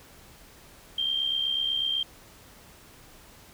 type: tone with amplitude modulation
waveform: sine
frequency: 3173 Hz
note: G7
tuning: 20 cents sharp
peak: -22 dBFS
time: 0.98-2.03 s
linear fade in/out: 5 ms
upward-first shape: sine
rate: 68.1 Hz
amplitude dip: 60%
effects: pink hiss -52 dBFS RMS until 3.53 s